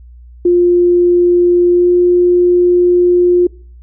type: tone with pitch glide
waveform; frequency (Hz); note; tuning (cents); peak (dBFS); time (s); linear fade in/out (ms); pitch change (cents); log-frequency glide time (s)
sine; 351.8 to 354.5; F4 to F4; +13 to +26; -6; 0.45-3.47; 5; +13; 1.71-1.9
effects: noise-tail reverb RT60 0.5 s tail -25 dB re dry + added 60 Hz sine -34 dBFS peak until 3.82 s